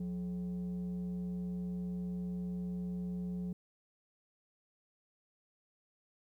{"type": "tone with frequency modulation", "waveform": "sine", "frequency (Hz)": 180, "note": "F#3", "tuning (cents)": -47, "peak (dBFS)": -34, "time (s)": [0, 3.53], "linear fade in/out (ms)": 5, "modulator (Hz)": 245, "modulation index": 0.33, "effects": ["tanh soft clip ceiling -33 dBFS", "12-bit"]}